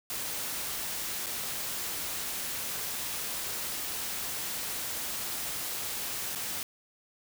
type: noise with dropouts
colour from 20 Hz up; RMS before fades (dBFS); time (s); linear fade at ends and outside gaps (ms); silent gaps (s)
white; -35; 0.1-6.63; 1; 1.261-1.266 / 6.351-6.357
effects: none